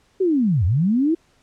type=linear two-way sweep; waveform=sine; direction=down then up; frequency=393.5 to 79.4 to 340.7 Hz; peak=-15 dBFS; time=0.2-1.15 s; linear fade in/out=10 ms; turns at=0.65 s; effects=pink hiss -60 dBFS RMS until 1.42 s + low-pass 8000 Hz 12 dB/octave